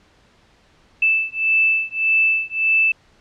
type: beating tone pair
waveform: sine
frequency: 2637 / 2638.7 Hz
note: E7 / E7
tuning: 0 / +1 cents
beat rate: 1.7 Hz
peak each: -18 dBFS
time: 1.02-2.92 s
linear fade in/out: 5 ms
effects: pink hiss -55 dBFS RMS until 3.2 s + low-pass 5000 Hz 12 dB/octave